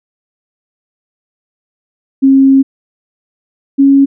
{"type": "tone pair in turn", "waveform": "sine", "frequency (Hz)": [270, 275.7], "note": ["C#4", "C#4"], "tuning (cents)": [-45, -9], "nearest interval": "unison", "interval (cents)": 36, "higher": "second", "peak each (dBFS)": -3, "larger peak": "neither", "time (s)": [[2.22, 2.63], [3.78, 4.06]], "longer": "first", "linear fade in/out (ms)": 20, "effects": []}